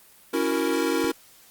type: chord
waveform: square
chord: F# dominant seventh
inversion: second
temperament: equal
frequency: 277.2 / 329.6 / 370 / 466.2 Hz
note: C#4 / E4 / F#4 / A#4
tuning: 0 / 0 / 0 / 0 cents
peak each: -29 / -27 / -30 / -28 dBFS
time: 0.33-1.12 s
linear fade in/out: 10 ms
type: click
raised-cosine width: 3 ms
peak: -25 dBFS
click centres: 1.044 s
effects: white hiss -53 dBFS RMS until 1.5 s + Opus 32 kbps